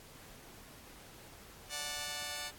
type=chord; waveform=5% pulse; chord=D major; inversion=none; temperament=just; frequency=587.3 / 734.2 / 881 Hz; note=D5 / F#5 / A5; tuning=0 / -14 / +2 cents; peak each=-32 / -31 / -33 dBFS; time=1.69-2.52 s; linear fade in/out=50 ms; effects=pink hiss -55 dBFS RMS until 2.58 s + AAC 64 kbps

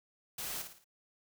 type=noise with echo; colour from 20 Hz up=white; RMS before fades=-40 dBFS; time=0.38-0.62 s; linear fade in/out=5 ms; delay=56 ms; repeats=4; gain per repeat=-7 dB; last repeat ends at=0.844 s; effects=none

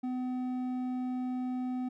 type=tone with hard clipping; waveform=sine; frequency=252.6 Hz; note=B3; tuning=39 cents sharp; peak=-33 dBFS; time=0.03-1.89 s; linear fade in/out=10 ms; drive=6 dB; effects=none

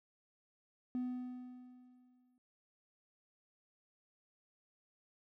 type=tone with exponential decay; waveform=triangle; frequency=250 Hz; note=B3; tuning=21 cents sharp; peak=-31 dBFS; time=0.95-2.38 s; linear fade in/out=1 ms; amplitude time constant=310 ms; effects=tanh soft clip ceiling -30 dBFS

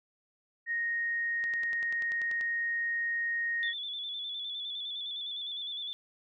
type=tone; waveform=sine; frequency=1864.7 Hz; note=A#6; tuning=in tune; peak=-29 dBFS; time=0.66-3.74 s; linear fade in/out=50 ms
type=click train; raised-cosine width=0.2 ms; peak=-28 dBFS; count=11; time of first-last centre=1.44-2.411 s; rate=10.3 Hz
type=tone with vibrato; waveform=sine; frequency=3469 Hz; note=A7; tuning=25 cents flat; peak=-35 dBFS; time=3.63-5.93 s; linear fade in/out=0 ms; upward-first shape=square; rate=9.8 Hz; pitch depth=39 cents each way
effects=none

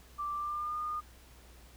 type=tone with pitch glide; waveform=sine; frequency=1174.7 to 1219.6 Hz; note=D6 to D#6; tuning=0 to -35 cents; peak=-33 dBFS; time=0.18-1.01 s; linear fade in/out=20 ms; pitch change=+65 cents; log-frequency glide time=0.35-0.78 s; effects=added 61 Hz sine -55 dBFS peak until 1.76 s + pink hiss -59 dBFS RMS until 1.76 s

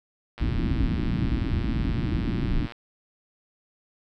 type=click train; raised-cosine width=0.3 ms; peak=-24 dBFS; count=275; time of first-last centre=0.38-2.722 s; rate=117 Hz
type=low-pass noise; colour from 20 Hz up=pink; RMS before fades=-25 dBFS; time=0.4-2.68 s; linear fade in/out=20 ms; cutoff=330 Hz; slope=48 dB/octave
effects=none

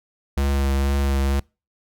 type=tone with vibrato; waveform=square; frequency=68.9 Hz; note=C#2; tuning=10 cents flat; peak=-19 dBFS; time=0.37-1.4 s; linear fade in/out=5 ms; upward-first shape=triangle; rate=2.1 Hz; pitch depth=24 cents each way; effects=noise-tail reverb RT60 0.3 s tail -26 dB re dry

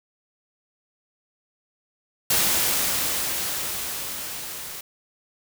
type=noise with level ramp; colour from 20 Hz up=white; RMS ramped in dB=-20 to -36 dBFS; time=2.3-4.81 s; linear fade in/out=5 ms; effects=none

